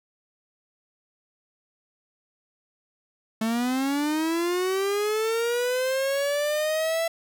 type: linear sweep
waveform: 45% pulse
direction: up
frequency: 218.2 to 668 Hz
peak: -23 dBFS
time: 3.41-7.08 s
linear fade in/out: 5 ms
effects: none